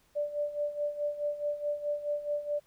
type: tone with tremolo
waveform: sine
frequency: 587.3 Hz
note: D5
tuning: in tune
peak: -27 dBFS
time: 0.15-2.6 s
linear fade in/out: 20 ms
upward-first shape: sine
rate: 4.7 Hz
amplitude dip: 75%
effects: pink hiss -67 dBFS RMS until 2.66 s

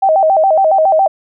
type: tone with vibrato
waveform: sine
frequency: 700 Hz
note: F5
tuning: 4 cents sharp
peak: -7 dBFS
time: 0.02-1.08 s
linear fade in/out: 10 ms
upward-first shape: square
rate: 7.2 Hz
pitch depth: 180 cents each way
effects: none

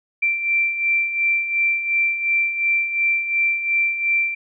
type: beating tone pair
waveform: sine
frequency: 2349 / 2351.8 Hz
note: D7 / D7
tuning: 0 / +2 cents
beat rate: 2.8 Hz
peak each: -25 / -18 dBFS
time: 0.22-4.35 s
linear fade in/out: 10 ms
effects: none

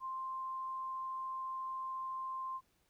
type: tone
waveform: sine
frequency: 1049 Hz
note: C6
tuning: 4 cents sharp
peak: -38 dBFS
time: 0-2.61 s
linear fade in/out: 50 ms
effects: pink hiss -75 dBFS RMS until 2.89 s

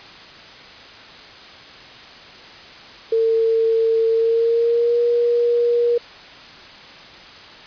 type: tone with pitch glide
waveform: sine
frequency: 451.6 to 475.7 Hz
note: A4 to A#4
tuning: +45 to +35 cents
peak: -14 dBFS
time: 3.12-5.98 s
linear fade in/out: 5 ms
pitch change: +90 cents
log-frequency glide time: 4.11-4.99 s
effects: white hiss -40 dBFS RMS until 7.66 s + resampled to 11025 Hz

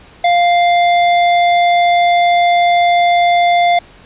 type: tone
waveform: square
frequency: 698.5 Hz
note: F5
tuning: in tune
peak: -9 dBFS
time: 0.24-3.79 s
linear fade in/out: 5 ms
effects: pink hiss -42 dBFS RMS until 4.05 s + resampled to 8000 Hz

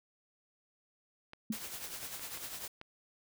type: clicks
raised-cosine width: 0.3 ms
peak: -31 dBFS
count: 5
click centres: 1.334 / 2.03 / 2.195 / 2.374 / 2.814 s
type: tone with exponential decay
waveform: sine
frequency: 219.4 Hz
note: A3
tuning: 5 cents flat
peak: -28 dBFS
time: 1.5-1.59 s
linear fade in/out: 5 ms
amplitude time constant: 18 ms
type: noise with tremolo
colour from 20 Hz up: white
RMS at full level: -41 dBFS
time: 1.52-2.68 s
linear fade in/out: 5 ms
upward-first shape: triangle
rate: 10 Hz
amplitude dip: 60%
effects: none

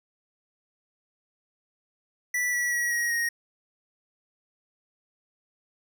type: tone with pitch steps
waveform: square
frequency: 1965 / 1941.3 / 1917.9 / 1894.8 / 1871.9 Hz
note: B6 / B6 / A#6 / A#6 / A#6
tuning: -9 / -30 / +49 / +28 / +7 cents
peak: -25 dBFS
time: 2.34-3.29 s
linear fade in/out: 5 ms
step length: 190 ms
effects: none

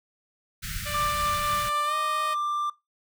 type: band-stop noise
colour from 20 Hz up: pink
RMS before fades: -34 dBFS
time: 0.62-1.7 s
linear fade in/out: 20 ms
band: 200 to 1300 Hz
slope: 96 dB/octave
type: tone with pitch glide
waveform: 10% pulse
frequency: 590 to 620.4 Hz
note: D5 to D#5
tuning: +8 to -5 cents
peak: -23 dBFS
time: 0.85-2.35 s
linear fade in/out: 20 ms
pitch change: +87 cents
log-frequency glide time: 1.85-1.94 s
type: tone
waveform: triangle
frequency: 1184 Hz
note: D6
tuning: 14 cents sharp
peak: -23 dBFS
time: 0.94-2.7 s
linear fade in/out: 5 ms
effects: noise-tail reverb RT60 0.2 s tail -19 dB re dry

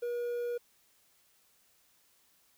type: tone with quantisation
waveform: triangle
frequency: 480 Hz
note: B4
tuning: 49 cents flat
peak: -30 dBFS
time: 0.02-0.58 s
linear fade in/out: 10 ms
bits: 10
effects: white hiss -68 dBFS RMS until 2.57 s

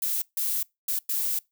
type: noise bursts at uneven times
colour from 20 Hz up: violet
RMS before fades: -27 dBFS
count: 4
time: 0.02-0.22 / 0.37-0.63 / 0.88-0.99 / 1.09-1.39 s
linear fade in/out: 5 ms
effects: noise-tail reverb RT60 0.2 s tail -24 dB re dry

